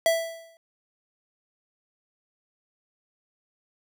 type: tone with exponential decay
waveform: square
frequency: 660 Hz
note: E5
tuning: 2 cents sharp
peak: -17 dBFS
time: 0.06-0.57 s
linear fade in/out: 1 ms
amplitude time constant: 110 ms
effects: none